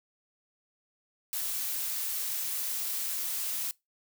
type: noise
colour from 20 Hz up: blue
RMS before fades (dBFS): -33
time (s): 1.33-3.71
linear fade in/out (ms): 0
effects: noise-tail reverb RT60 0.2 s tail -23 dB re dry

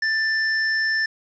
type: tone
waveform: square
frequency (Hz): 1770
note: A6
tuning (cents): +10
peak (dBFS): -20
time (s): 0.02-1.06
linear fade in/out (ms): 5
effects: resampled to 16000 Hz + 8-bit

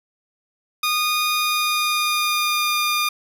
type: tone with pitch glide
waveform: 15% pulse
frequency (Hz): 1228 to 1209.7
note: D#6 to D#6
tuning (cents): -23 to -49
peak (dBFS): -12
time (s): 0.83-3.09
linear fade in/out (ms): 5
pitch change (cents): -26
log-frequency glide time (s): 1.31-2.76
effects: none

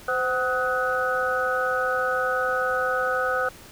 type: tone cluster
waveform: sine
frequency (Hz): 515 / 754 / 1265 / 1485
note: C5 / F#5 / D#6 / F#6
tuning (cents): -28 / +32 / +28 / +6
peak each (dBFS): -26 / -31 / -27 / -26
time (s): 0.08-3.49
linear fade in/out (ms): 5
effects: pink hiss -46 dBFS RMS until 3.71 s

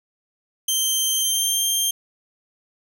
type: tone with pitch glide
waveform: 15% pulse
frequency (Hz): 3136 to 3178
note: G7 to G7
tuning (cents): 0 to +23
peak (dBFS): -12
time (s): 0.68-1.91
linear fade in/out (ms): 5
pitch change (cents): +23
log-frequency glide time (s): 1.1-1.64
effects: none

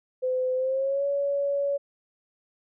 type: tone with pitch glide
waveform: sine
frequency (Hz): 511 to 563.7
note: C5 to C#5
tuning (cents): -41 to +29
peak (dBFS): -23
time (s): 0.22-1.78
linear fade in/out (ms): 20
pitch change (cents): +170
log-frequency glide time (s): 0.55-1.05
effects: none

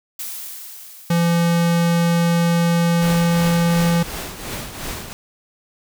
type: noise with exponential decay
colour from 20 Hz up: blue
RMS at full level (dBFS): -28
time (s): 0.19-2.68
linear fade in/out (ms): 5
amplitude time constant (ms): 540
type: tone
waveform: square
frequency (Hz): 170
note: F3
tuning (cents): -46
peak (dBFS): -15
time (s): 1.1-4.03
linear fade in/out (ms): 5
type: noise with tremolo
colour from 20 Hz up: pink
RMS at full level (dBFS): -27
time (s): 3.02-5.13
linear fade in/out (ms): 0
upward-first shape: triangle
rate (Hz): 2.8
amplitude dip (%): 65
effects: none

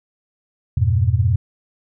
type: tone cluster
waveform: sine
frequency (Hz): 86.3 / 102.2 / 120.9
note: F2 / G#2 / B2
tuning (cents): -20 / -27 / -36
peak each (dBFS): -18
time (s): 0.77-1.36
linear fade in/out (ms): 5
effects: none

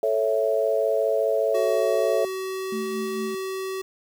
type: chord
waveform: sine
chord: A major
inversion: none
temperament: equal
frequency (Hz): 440 / 554.4 / 659.3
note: A4 / C#5 / E5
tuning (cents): 0 / 0 / 0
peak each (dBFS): -24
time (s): 0.03-2.25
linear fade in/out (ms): 2
type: tone with pitch glide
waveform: square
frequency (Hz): 376 to 380.8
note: F#4 to F#4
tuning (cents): +28 to +50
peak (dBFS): -28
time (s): 1.54-3.82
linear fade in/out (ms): 10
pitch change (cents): +22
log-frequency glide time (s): 1.7-2.97
type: tone with tremolo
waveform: sine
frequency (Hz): 219.3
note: A3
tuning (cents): -6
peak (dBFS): -28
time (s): 2.72-3.35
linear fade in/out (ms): 5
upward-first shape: sine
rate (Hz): 4.5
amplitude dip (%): 50
effects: 8-bit

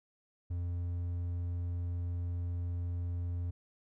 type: tone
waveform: triangle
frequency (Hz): 87.31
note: F2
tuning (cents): 0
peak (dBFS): -31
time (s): 0.5-3.51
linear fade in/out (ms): 10
effects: none

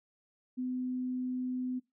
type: tone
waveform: sine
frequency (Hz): 253.2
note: B3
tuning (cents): +43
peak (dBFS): -32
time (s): 0.57-1.8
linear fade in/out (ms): 20
effects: noise-tail reverb RT60 0.2 s tail -20 dB re dry

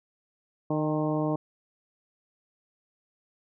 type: harmonic tone with a mistuned harmonic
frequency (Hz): 153.1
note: D#3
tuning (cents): -28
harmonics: 1 / 2 / 3 / 4 / 5 / 6 / 7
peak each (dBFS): -30 / -28 / -34 / -32 / -38 / -39 / -39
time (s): 0.7-1.36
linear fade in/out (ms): 5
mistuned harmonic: 5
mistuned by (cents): +35
effects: none

